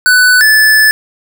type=tone pair in turn; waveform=square; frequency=1494 / 1737.9 Hz; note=F#6 / A6; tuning=+16 / -22 cents; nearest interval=minor third; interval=262 cents; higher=second; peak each=-5 dBFS; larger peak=neither; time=0.06-0.41 / 0.41-0.91 s; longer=second; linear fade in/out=0 ms; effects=none